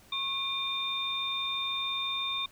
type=tone cluster; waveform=sine; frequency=1091 / 2399 / 3623 Hz; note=C#6 / D7 / A7; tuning=-28 / +36 / +50 cents; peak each=-37 / -38 / -31 dBFS; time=0.12-2.46 s; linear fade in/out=5 ms; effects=pink hiss -58 dBFS RMS until 2.51 s